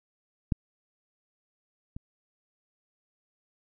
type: clicks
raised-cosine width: 5 ms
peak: -12 / -26 dBFS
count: 2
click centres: 0.522 / 1.965 s
effects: none